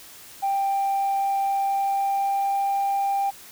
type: tone with pitch glide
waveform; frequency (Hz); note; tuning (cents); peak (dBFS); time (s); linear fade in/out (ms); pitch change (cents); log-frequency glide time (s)
sine; 788 to 793; G5 to G5; +9 to +20; -19; 0.42-3.31; 20; +11; 1.57-2.77
effects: tanh soft clip ceiling -18 dBFS + white hiss -45 dBFS RMS until 3.51 s